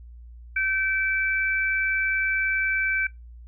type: tone pair together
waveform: sine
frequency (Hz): 1545.7 / 2316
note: G6 / D7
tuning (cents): -25 / -25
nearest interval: perfect fifth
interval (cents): 700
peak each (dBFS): -24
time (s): 0.56-3.07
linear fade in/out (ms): 5
effects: noise-tail reverb RT60 0.2 s tail -24 dB re dry + added 59 Hz sine -41 dBFS peak until 3.47 s